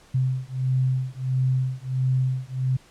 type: beating tone pair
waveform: sine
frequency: 129 / 130.5 Hz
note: C3 / C3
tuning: -24 / -4 cents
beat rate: 1.5 Hz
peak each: -24 dBFS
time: 0.14-2.77 s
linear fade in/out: 10 ms
effects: pink hiss -54 dBFS RMS until 2.9 s + low-pass 9000 Hz 12 dB/octave